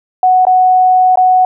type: tone with dropouts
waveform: sine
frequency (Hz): 740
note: F#5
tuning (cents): 0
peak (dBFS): -5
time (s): 0.23-1.45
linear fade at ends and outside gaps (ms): 2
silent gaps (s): 0.452-0.468 / 1.157-1.173
effects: none